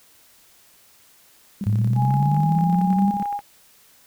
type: tone with tremolo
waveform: sine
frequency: 198.8 Hz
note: G3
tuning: 25 cents sharp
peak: -23 dBFS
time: 1.61-3.23 s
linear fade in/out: 2 ms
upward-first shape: square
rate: 17 Hz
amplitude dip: 75%
type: linear sweep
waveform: sine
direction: up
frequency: 103.83 to 199.6 Hz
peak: -17 dBFS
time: 1.66-3.11 s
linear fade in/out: 10 ms
type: tone with pitch glide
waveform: sine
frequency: 830 to 816.2 Hz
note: G#5 to G#5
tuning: -1 to -30 cents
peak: -23 dBFS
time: 1.95-3.41 s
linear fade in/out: 50 ms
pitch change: -29 cents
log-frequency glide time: 2.26-2.67 s
type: clicks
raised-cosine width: 0.5 ms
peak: -25 dBFS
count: 12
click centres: 2.106 / 2.141 / 2.366 / 2.588 / 2.745 / 2.812 / 2.928 / 2.986 / 3.224 / 3.257 / 3.327 / 3.391 s
effects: white hiss -54 dBFS RMS until 4.06 s